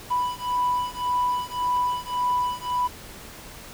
triangle beating tone pair, 987.8 / 989.6 Hz, B5 / B5, 0 / +3 cents, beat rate 1.8 Hz, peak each -23 dBFS, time 0.1-2.88 s, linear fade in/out 20 ms, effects tanh soft clip ceiling -15 dBFS + pink hiss -42 dBFS RMS until 3.73 s

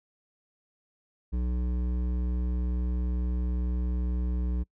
triangle tone with hard clipping, 61.1 Hz, B1, 18 cents flat, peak -28 dBFS, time 1.32-4.64 s, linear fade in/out 20 ms, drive 15 dB, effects noise-tail reverb RT60 0.1 s tail -26 dB re dry

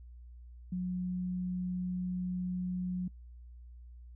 sine tone, 181.4 Hz, F#3, 34 cents flat, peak -32 dBFS, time 0.72-3.08 s, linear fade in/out 5 ms, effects noise-tail reverb RT60 0.1 s tail -26 dB re dry + added 60 Hz sine -48 dBFS peak until 4.15 s

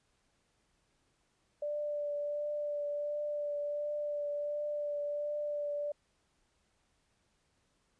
sine tone with vibrato, 587.3 Hz, D5, in tune, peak -33 dBFS, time 1.62-5.92 s, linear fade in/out 5 ms, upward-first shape triangle, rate 1.4 Hz, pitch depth 17 cents each way, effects pink hiss -75 dBFS RMS until 7.99 s + resampled to 22050 Hz

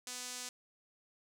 sawtooth tone with band-pass filter, 249.3 Hz, B3, 16 cents sharp, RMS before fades -44 dBFS, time 0.07-0.49 s, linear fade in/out 2 ms, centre 7000 Hz, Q 1.4, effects none

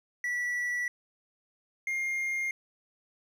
triangle tone pair in turn, 1952 / 2122 Hz, B6 / C7, -21 / +24 cents, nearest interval minor second, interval 145 cents, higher second, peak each -27 dBFS, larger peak neither, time 0.24-0.88 / 1.87-2.51 s, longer neither, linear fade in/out 2 ms, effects none

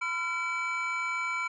triangle tone cluster, 1014 / 1372 / 2304 Hz, B5 / F6 / D7, +45 / -31 / -34 cents, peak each -35 / -32 / -30 dBFS, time 0.01-1.48 s, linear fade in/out 10 ms, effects resampled to 22050 Hz

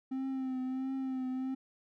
triangle tone with vibrato, 261.6 Hz, C4, in tune, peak -31 dBFS, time 0.11-1.55 s, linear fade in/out 10 ms, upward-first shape triangle, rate 1.5 Hz, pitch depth 39 cents each way, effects none

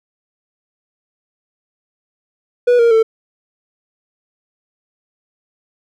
triangle tone with pitch steps, 488 / 466.8 / 446.5 Hz, B4 / A#4 / A4, -21 / +2 / +25 cents, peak -6 dBFS, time 2.67-3.03 s, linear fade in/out 10 ms, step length 120 ms, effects none

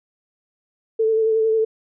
sine tone with vibrato, 442.7 Hz, A4, 11 cents sharp, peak -15 dBFS, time 0.99-1.65 s, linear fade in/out 10 ms, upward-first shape sine, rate 11 Hz, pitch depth 23 cents each way, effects none

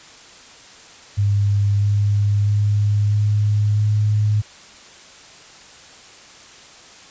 sine tone with pitch steps, 101.4 / 102.4 / 103.41 / 104.43 / 105.46 Hz, G#2 / G#2 / G#2 / G#2 / G#2, -41 / -24 / -7 / +10 / +27 cents, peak -14 dBFS, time 1.17-4.42 s, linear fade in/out 20 ms, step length 650 ms, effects white hiss -43 dBFS RMS until 7.1 s + resampled to 16000 Hz

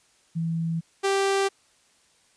sine / sawtooth tone pair in turn, 164.81 / 392 Hz, E3 / G4, 0 / 0 cents, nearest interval octave + minor third, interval 1500 cents, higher second, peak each -24 / -17 dBFS, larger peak second, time 0.35-0.81 / 1.03-1.49 s, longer neither, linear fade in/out 20 ms, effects white hiss -62 dBFS RMS until 2.36 s + resampled to 22050 Hz

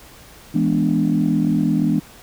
sine chord, E dominant seventh, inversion none, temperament equal with one note detuned, 164.81 / 207.7 / 245.2 / 293.7 Hz, E3 / G#3 / B3 / D4, 0 / 0 / -12 / 0 cents, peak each -20 dBFS, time 0.54-2 s, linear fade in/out 10 ms, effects tanh soft clip ceiling -7 dBFS + pink hiss -44 dBFS RMS until 2.22 s

